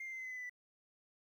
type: tone with pitch steps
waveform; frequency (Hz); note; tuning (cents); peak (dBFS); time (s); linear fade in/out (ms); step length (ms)
sine; 2111 / 2092 / 2072 / 2053 / 2034 / 2016 / 1997.1 / 1978.8; C7 / C7 / C7 / C7 / C7 / B6 / B6 / B6; +15 / -1 / -17 / -33 / -50 / +35 / +19 / +3; -40; 0-0.496; 5; 62
effects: tanh soft clip ceiling -40 dBFS + 12-bit